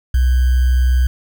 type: tone with sample-and-hold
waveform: sine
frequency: 62.9 Hz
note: B1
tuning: 32 cents sharp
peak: -10 dBFS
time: 0.14-1.07 s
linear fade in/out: 5 ms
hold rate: 1575 Hz
effects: none